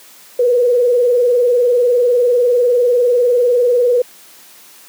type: tone with vibrato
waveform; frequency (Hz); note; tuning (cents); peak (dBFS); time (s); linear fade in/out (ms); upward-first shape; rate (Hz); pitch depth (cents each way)
sine; 488; B4; -21; -9; 0.39-4.02; 5; triangle; 20; 80
effects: white hiss -42 dBFS RMS until 4.88 s + high-pass 200 Hz 12 dB/octave